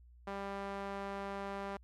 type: tone with band-pass filter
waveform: sawtooth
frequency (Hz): 198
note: G3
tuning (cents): +18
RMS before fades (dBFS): -41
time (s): 0.27-1.77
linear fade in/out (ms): 5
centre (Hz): 900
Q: 0.91
effects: added 60 Hz sine -56 dBFS peak until 1.83 s + MP3 96 kbps